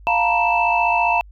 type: tone cluster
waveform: sine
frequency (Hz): 699 / 903 / 958 / 2646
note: F5 / A5 / A#5 / E7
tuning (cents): +1 / +45 / +47 / +6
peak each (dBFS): -20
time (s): 0.07-1.21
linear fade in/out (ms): 0
effects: tanh soft clip ceiling -4 dBFS + added 50 Hz sine -40 dBFS peak until 1.31 s